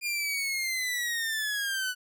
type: linear sweep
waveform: sawtooth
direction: down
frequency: 2419 to 1478 Hz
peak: -25 dBFS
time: 0.01-1.95 s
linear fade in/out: 50 ms
effects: none